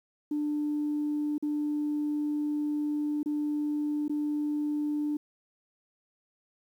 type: tone with dropouts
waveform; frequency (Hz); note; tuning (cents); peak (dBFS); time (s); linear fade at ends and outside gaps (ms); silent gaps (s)
sine; 296.9; D4; +19; -26; 0.31-5.17; 5; 1.381-1.425 / 3.231-3.259 / 4.081-4.095
effects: tanh soft clip ceiling -23 dBFS + 10-bit